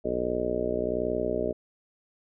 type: harmonic tone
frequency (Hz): 61.3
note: B1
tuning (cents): -12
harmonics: 1 / 2 / 3 / 4 / 5 / 6 / 7 / 8 / 9 / 10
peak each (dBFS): -40 / -43 / -40 / -35 / -38 / -33 / -31 / -38 / -37 / -31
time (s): 0.04-1.53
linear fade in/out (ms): 20
effects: none